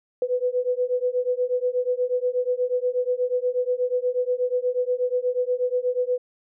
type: beating tone pair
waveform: sine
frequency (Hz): 493.9 / 502.2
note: B4 / B4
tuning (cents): 0 / +29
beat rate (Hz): 8.3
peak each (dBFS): -24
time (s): 0.22-6.18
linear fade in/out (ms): 2
effects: none